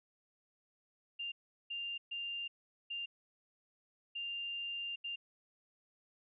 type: tone bursts at uneven times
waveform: sine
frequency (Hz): 2794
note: F7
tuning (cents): 0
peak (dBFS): -38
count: 6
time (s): 1.19-1.32 / 1.7-1.98 / 2.11-2.48 / 2.9-3.06 / 4.15-4.96 / 5.04-5.16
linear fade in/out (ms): 10
effects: none